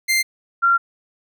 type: tone pair in turn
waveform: sawtooth / sine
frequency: 2093 / 1378.4 Hz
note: C7 / F6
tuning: 0 / -23 cents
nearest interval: perfect fifth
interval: 723 cents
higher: first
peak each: -12 dBFS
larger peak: neither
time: 0.08-0.23 / 0.62-0.78 s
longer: second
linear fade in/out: 20 ms
effects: none